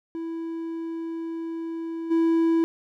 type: tone with level steps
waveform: triangle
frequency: 329.6 Hz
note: E4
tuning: in tune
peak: -27 / -16 dBFS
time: 0.15-2.64 s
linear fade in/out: 0 ms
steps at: 2.1 s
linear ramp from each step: 20 ms
effects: none

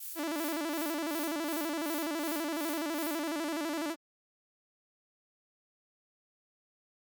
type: noise with tremolo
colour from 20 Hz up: violet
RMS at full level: -40 dBFS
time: 0-3.3 s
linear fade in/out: 5 ms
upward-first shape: sine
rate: 2.7 Hz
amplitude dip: 90%
type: tone with vibrato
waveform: sawtooth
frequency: 311.1 Hz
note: D#4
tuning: in tune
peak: -28 dBFS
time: 0.15-3.96 s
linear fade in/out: 50 ms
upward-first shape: square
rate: 12 Hz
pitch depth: 110 cents each way
effects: MP3 96 kbps

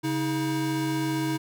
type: tone pair together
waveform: square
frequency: 138.59 / 318.4 Hz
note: C#3 / D#4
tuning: 0 / +40 cents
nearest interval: octave + major second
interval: 1440 cents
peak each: -31 / -27 dBFS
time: 0.03-1.38 s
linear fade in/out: 20 ms
effects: none

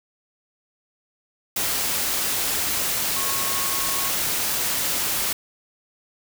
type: tone in noise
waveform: sine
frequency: 1094 Hz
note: C#6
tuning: 23 cents flat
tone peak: -32 dBFS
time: 3.16-4.1 s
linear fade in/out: 5 ms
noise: white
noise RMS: -24 dBFS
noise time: 1.56-5.33 s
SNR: -11 dB
effects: none

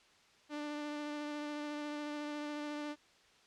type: tone with vibrato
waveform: sawtooth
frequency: 296.1 Hz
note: D4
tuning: 14 cents sharp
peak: -35 dBFS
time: 0.49-2.96 s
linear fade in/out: 50 ms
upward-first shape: triangle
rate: 14 Hz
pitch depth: 16 cents each way
effects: white hiss -65 dBFS RMS until 3.46 s + low-pass 5000 Hz 12 dB/octave

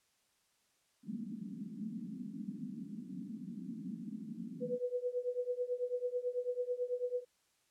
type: band-pass noise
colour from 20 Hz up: white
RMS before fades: -44 dBFS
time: 1.03-4.79 s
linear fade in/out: 50 ms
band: 180 to 250 Hz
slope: 48 dB/octave
type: tone with tremolo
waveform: sine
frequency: 493.9 Hz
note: B4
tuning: in tune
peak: -30 dBFS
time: 4.6-7.25 s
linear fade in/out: 50 ms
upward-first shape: triangle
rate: 9.1 Hz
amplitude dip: 95%
effects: white hiss -75 dBFS RMS until 7.7 s + low-pass 10000 Hz 12 dB/octave

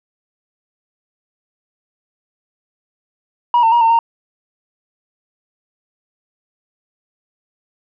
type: tone with pitch steps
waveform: sine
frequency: 960 / 904 / 949 / 908 / 924 Hz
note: B5 / A5 / A#5 / A#5 / A#5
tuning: -49 / +47 / +31 / -46 / -16 cents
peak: -7 dBFS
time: 3.54-3.99 s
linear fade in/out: 2 ms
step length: 90 ms
effects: tanh soft clip ceiling -7 dBFS

